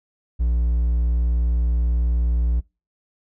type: tone with hard clipping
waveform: triangle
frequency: 59.4 Hz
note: A#1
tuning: 33 cents sharp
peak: -18 dBFS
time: 0.39-2.61 s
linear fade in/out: 20 ms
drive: 6 dB
effects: noise-tail reverb RT60 0.3 s tail -26 dB re dry